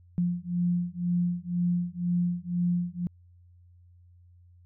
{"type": "beating tone pair", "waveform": "sine", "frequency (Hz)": [174.61, 176.61], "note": ["F3", "F3"], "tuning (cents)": [0, 20], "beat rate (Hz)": 2, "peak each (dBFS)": -28, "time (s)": [0.18, 3.07], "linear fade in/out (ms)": 0, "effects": ["added 88 Hz sine -53 dBFS peak until 4.65 s"]}